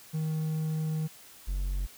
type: tone pair in turn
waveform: triangle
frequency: 157 / 46.68 Hz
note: D#3 / F#1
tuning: +16 / +16 cents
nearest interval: octave + major sixth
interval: 2100 cents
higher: first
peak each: -26 dBFS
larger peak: neither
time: 0.13-1.08 / 1.47-1.87 s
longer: first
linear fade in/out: 20 ms
effects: white hiss -52 dBFS RMS until 1.97 s